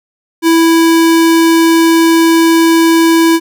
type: tone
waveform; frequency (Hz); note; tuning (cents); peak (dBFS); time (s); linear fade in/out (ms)
square; 329.6; E4; 0; -6; 0.42-3.4; 50
effects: none